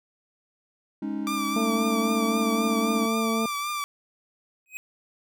triangle chord, Ab suspended fourth, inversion none, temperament equal, 207.7 / 277.2 / 311.1 Hz, Ab3 / Db4 / Eb4, 0 / 0 / 0 cents, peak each -30 dBFS, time 1.02-3.06 s, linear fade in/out 5 ms
sawtooth tone with vibrato, 1174.7 Hz, D6, in tune, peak -24 dBFS, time 1.27-3.84 s, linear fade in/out 0 ms, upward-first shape triangle, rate 3.8 Hz, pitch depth 46 cents each way
harmonic tone, 224.2 Hz, A3, 33 cents sharp, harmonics 1 / 2 / 3 / 4, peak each -25 / -30 / -33 / -40 dBFS, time 1.56-3.46 s, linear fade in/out 2 ms
square tone with exponential growth, 2519 Hz, D#7, 21 cents sharp, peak -30 dBFS, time 4.66-4.77 s, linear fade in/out 0 ms, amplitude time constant 22 ms
effects none

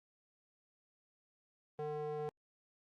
square tone with band-pass filter, 150.4 Hz, D3, 42 cents sharp, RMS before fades -40 dBFS, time 1.79-2.29 s, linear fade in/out 0 ms, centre 560 Hz, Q 4.9, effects Opus 32 kbps

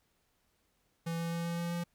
square tone with pitch steps, 166.7 / 167.76 / 168.83 / 169.91 / 170.99 / 172.08 Hz, E3 / E3 / E3 / F3 / F3 / F3, +20 / +31 / +42 / -47 / -36 / -25 cents, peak -34 dBFS, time 1.06-1.84 s, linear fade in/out 10 ms, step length 130 ms, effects pink hiss -75 dBFS RMS until 1.94 s

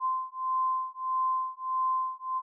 sine beating tone pair, 1037 / 1038.6 Hz, C6 / C6, -16 / -13 cents, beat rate 1.6 Hz, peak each -30 / -30 dBFS, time 0-2.42 s, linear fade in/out 50 ms, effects none

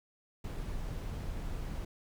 brown noise, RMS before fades -38 dBFS, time 0.44-1.85 s, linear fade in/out 5 ms, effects none

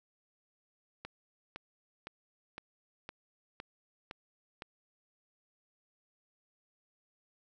click train, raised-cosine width 0.3 ms, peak -26 dBFS, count 8, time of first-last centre 1.05-4.621 s, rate 1.96 Hz, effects none

